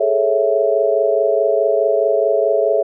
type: chord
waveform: sine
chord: A major seventh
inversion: third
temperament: equal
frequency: 415.3 / 440 / 554.4 / 659.3 Hz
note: G#4 / A4 / C#5 / E5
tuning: 0 / 0 / 0 / 0 cents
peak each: -19 / -19 / -18 / -17 dBFS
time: 0-2.83 s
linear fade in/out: 10 ms
effects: none